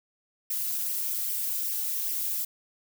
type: noise with flanger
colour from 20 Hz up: violet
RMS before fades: -30 dBFS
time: 0.5-2.45 s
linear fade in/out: 5 ms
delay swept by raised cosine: 0.36 to 4.56 ms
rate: 2.5 Hz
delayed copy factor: +0.7
effects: none